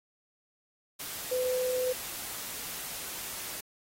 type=tone in noise; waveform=sine; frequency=506 Hz; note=B4; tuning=42 cents sharp; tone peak=-27 dBFS; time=1.31-1.93 s; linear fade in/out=10 ms; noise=white; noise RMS=-39 dBFS; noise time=0.99-3.61 s; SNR=+9 dB; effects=AAC 48 kbps